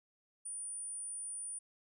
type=tone; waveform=sine; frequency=9397 Hz; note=D9; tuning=in tune; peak=-40 dBFS; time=0.45-1.59 s; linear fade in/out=10 ms; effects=none